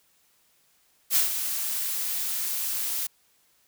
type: noise with ADSR envelope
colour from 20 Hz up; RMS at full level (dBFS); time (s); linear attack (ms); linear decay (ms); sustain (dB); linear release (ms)
blue; -20; 1.1-3.07; 58; 130; -9; 6
effects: white hiss -65 dBFS RMS until 3.67 s